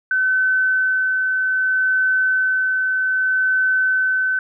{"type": "tone with tremolo", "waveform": "sine", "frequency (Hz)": 1521, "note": "F#6", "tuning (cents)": 47, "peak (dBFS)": -14, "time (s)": [0.11, 4.39], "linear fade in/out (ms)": 2, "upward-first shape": "sine", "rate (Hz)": 0.63, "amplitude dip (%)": 25, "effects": []}